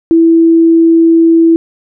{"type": "tone", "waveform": "sine", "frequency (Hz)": 330, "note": "E4", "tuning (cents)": 2, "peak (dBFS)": -3, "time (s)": [0.11, 1.56], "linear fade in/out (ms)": 0, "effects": []}